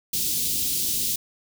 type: band-stop noise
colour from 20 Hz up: white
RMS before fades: -25 dBFS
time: 0.13-1.16 s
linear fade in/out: 5 ms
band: 340 to 3300 Hz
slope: 24 dB/octave
effects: none